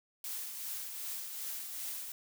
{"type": "noise with tremolo", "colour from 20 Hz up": "blue", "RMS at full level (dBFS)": -39, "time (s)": [0.24, 2.12], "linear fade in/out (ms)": 2, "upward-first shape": "triangle", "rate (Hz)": 2.6, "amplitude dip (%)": 45, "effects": []}